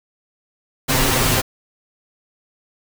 pink noise with comb filter, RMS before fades -17 dBFS, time 0.88-1.42 s, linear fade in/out 20 ms, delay 7.7 ms, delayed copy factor +0.85, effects none

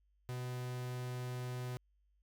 45% pulse tone, 125.1 Hz, B2, 23 cents sharp, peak -39 dBFS, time 0.29-1.77 s, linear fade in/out 0 ms, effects added 50 Hz sine -70 dBFS peak until 2.22 s

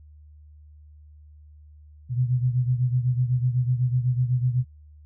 sine beating tone pair, 123.47 / 131.47 Hz, B2 / C3, 0 / +9 cents, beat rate 8 Hz, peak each -21 / -26 dBFS, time 2.09-4.65 s, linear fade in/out 50 ms, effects added 75 Hz sine -46 dBFS peak until 5.05 s

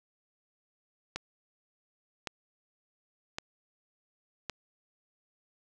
click train, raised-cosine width 0.2 ms, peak -17 dBFS, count 4, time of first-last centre 1.16-4.497 s, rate 0.899 Hz, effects none

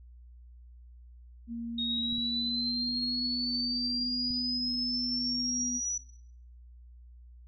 sine tone with pitch glide, 233.1 to 245.4 Hz, A#3 to B3, 0 to -11 cents, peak -34 dBFS, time 1.47-5.81 s, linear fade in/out 50 ms, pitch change +89 cents, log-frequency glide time 1.99-3.15 s
sine exponential sweep, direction up, 3729 to 5920 Hz, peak -30 dBFS, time 1.78-5.98 s, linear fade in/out 5 ms
clicks, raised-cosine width 5 ms, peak -33 dBFS, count 3, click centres 2.127 / 2.181 / 4.306 s
effects noise-tail reverb RT60 0.6 s tail -17 dB re dry + added 60 Hz sine -49 dBFS peak until 7.47 s

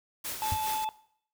white noise with tremolo, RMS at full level -35 dBFS, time 0.24-0.85 s, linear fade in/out 10 ms, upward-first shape sine, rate 4.9 Hz, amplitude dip 50%
harmonic tone, 869 Hz, A5, 22 cents flat, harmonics 1 / 3 / 4, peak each -29 / -47 / -46 dBFS, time 0.42-0.89 s, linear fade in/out 0 ms
triangle tone with exponential decay, 91.2 Hz, F#2, 24 cents flat, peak -22 dBFS, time 0.52-0.6 s, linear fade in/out 0 ms, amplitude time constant 16 ms
effects noise-tail reverb RT60 0.6 s tail -17 dB re dry

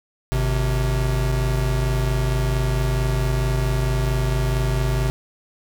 square tone pair together, 50.96 / 128.4 Hz, G#1 / C3, -32 / -32 cents, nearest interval octave + major third, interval 1600 cents, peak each -22 dBFS, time 0.32-5.1 s, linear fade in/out 0 ms, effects none

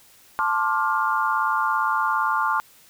sine chord, D minor seventh, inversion second, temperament just, 881 / 1057.2 / 1174.7 / 1409.6 Hz, A5 / C6 / D6 / F6, +2 / +18 / 0 / +16 cents, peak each -25 dBFS, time 0.39-2.6 s, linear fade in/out 0 ms, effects white hiss -53 dBFS RMS until 2.89 s

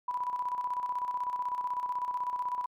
sine tone with tremolo, 987.8 Hz, B5, in tune, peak -28 dBFS, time 0.08-2.66 s, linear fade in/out 5 ms, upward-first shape square, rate 16 Hz, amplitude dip 55%, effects MP3 96 kbps

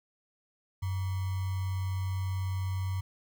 sine tone with sample-and-hold, 94.3 Hz, F#2, 33 cents sharp, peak -29 dBFS, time 0.82-3.01 s, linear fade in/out 10 ms, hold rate 1050 Hz, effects none

